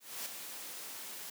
white noise with ADSR envelope, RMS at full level -39 dBFS, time 0-1.3 s, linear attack 260 ms, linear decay 3 ms, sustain -6 dB, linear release 4 ms, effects high-pass 200 Hz 12 dB/octave

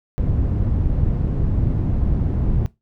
white low-pass noise, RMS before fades -19 dBFS, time 0.18-2.66 s, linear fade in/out 0 ms, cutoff 110 Hz, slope 12 dB/octave, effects noise-tail reverb RT60 0.2 s tail -19 dB re dry

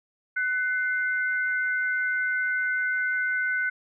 sine tone pair together, 1500.9 / 2093 Hz, F#6 / C7, +24 / 0 cents, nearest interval tritone, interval 576 cents, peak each -24 / -31 dBFS, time 0.36-3.7 s, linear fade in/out 10 ms, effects none

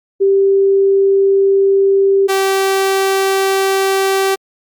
sine / sawtooth tone pair in turn, 392 / 387.1 Hz, G4 / G4, 0 / -22 cents, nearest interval unison, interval 22 cents, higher first, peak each -8 dBFS, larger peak neither, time 0.2-2.28 / 2.28-4.36 s, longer neither, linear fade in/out 20 ms, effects Opus 48 kbps

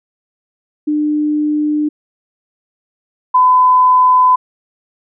sine tone pair in turn, 300 / 1009.1 Hz, D4 / B5, +37 / +37 cents, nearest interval octave + major sixth, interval 2100 cents, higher second, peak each -12 / -6 dBFS, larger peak second, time 0.87-1.89 / 3.34-4.36 s, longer neither, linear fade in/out 10 ms, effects none

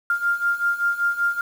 sine beating tone pair, 1396.9 / 1402.1 Hz, F6 / F6, 0 / +6 cents, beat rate 5.2 Hz, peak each -24 / -21 dBFS, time 0.1-1.41 s, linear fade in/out 2 ms, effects 7-bit

